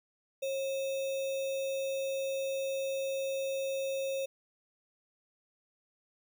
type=tone with sample-and-hold; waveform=sine; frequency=541 Hz; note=C#5; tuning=42 cents flat; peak=-31 dBFS; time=0.42-4.26 s; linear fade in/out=10 ms; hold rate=3150 Hz; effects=none